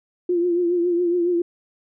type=tone with vibrato; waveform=sine; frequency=349.2 Hz; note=F4; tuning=in tune; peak=-17 dBFS; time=0.29-1.42 s; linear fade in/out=5 ms; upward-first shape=triangle; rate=7.2 Hz; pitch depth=60 cents each way; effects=none